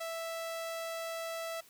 sawtooth tone, 659.3 Hz, E5, in tune, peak -33 dBFS, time 0-1.61 s, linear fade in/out 10 ms, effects white hiss -60 dBFS RMS until 1.69 s

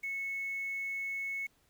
sine tone with quantisation, 2200 Hz, C#7, 14 cents flat, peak -34 dBFS, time 0.03-1.47 s, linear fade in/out 10 ms, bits 9, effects pink hiss -70 dBFS RMS until 1.69 s

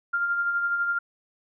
sine tone with tremolo, 1396.9 Hz, F6, in tune, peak -21 dBFS, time 0.13-0.99 s, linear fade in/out 10 ms, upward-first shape sine, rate 12 Hz, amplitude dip 40%, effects none

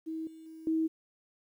sine tone with level steps, 320.7 Hz, E4, 48 cents flat, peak -34 / -47 / -45 / -26 dBFS, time 0.06-0.88 s, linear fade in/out 20 ms, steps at 0.27 / 0.46 / 0.67 s, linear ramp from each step 2 ms, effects 11-bit

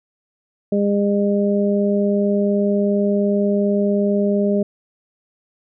harmonic tone, 202.7 Hz, G#3, 42 cents flat, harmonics 1 / 2 / 3, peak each -17 / -20 / -22 dBFS, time 0.72-4.63 s, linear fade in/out 5 ms, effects none

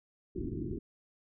white low-pass noise, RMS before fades -37 dBFS, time 0.35-0.79 s, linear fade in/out 10 ms, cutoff 390 Hz, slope 96 dB/octave, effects none

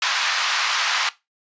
pink band-pass noise, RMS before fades -22 dBFS, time 0.02-1.09 s, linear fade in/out 2 ms, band 1000 to 5700 Hz, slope 24 dB/octave, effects noise-tail reverb RT60 0.2 s tail -17 dB re dry + resampled to 16000 Hz

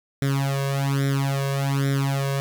sawtooth tone with flanger, 138 Hz, C#3, 7 cents flat, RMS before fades -23 dBFS, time 0.22-2.4 s, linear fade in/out 0 ms, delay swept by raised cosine 0.54 to 1.84 ms, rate 1.2 Hz, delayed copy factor +1, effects none

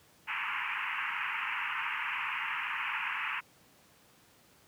white band-pass noise, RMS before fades -35 dBFS, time 0.27-3.41 s, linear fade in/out 20 ms, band 870 to 2800 Hz, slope 96 dB/octave, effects pink hiss -62 dBFS RMS until 4.67 s + high-pass 100 Hz 12 dB/octave

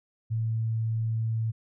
sine tone, 112.3 Hz, A2, 36 cents sharp, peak -25 dBFS, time 0.3-1.52 s, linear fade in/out 20 ms, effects none

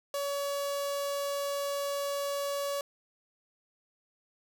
sawtooth tone with notch filter, 565 Hz, C#5, 33 cents sharp, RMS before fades -33 dBFS, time 0.14-2.81 s, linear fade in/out 2 ms, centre 2000 Hz, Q 1.4, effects none

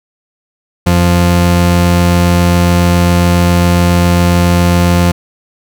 45% pulse tone pair together, 87.31 / 174.62 Hz, F2 / F3, 0 / 0 cents, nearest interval octave, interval 1200 cents, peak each -10 dBFS, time 0.86-5.12 s, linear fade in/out 10 ms, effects none

